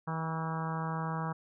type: harmonic tone with a mistuned harmonic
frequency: 161.2 Hz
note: E3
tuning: 38 cents flat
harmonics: 1 / 2 / 3 / 4 / 5 / 6 / 7 / 8 / 9 / 10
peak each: -34 / -48 / -45 / -47 / -42 / -41 / -42 / -44 / -49 / -49 dBFS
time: 0.07-1.33 s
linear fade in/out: 10 ms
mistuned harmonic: 8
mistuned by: +28 cents
effects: none